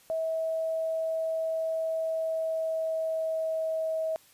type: tone with pitch glide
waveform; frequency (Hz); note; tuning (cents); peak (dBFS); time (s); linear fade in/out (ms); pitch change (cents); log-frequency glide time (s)
sine; 646 to 640.4; E5 to D#5; -35 to +50; -27; 0.1-4.16; 0; -15; 2-3.97
effects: white hiss -59 dBFS RMS until 4.33 s + resampled to 32000 Hz